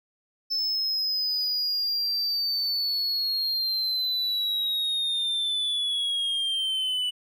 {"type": "linear sweep", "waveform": "triangle", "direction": "down", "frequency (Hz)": [5274, 2960], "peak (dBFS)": -23, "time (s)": [0.5, 7.11], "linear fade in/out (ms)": 20, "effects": []}